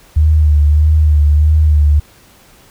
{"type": "tone with vibrato", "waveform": "sine", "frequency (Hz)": 75.6, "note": "D#2", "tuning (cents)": -49, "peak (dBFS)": -6, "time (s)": [0.16, 2], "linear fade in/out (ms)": 10, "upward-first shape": "sine", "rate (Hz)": 1.6, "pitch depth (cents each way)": 45, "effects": ["pink hiss -45 dBFS RMS until 2.7 s"]}